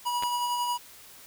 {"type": "tone with tremolo", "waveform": "square", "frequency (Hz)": 970, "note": "B5", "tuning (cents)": -31, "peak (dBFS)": -26, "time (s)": [0.05, 0.78], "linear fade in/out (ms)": 20, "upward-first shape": "sine", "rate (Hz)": 11, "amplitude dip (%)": 30}
{"type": "clicks", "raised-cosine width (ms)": 0.3, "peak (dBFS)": [-20, -18], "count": 2, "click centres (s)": [0.225, 0.235]}
{"effects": ["white hiss -50 dBFS RMS until 1.26 s"]}